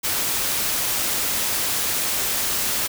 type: noise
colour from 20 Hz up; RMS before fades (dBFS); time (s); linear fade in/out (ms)
white; -23; 0.03-2.88; 20
effects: none